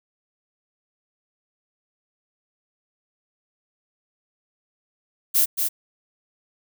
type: noise with echo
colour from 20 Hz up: violet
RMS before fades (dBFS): -18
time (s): 5.34-5.46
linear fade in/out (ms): 20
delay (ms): 230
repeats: 1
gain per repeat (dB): -5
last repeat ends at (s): 5.69
effects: none